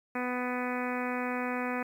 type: harmonic tone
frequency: 248.7 Hz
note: B3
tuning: 12 cents sharp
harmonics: 1 / 2 / 3 / 4 / 5 / 6 / 7 / 8 / 9 / 10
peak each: -34 / -37 / -39 / -40 / -41 / -42 / -42 / -43 / -44 / -44 dBFS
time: 0.15-1.83 s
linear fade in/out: 5 ms
effects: 10-bit